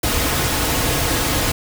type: noise with comb filter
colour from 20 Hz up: pink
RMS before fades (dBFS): -19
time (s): 0.03-1.52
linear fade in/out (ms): 5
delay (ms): 5.1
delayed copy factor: -0.5
effects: none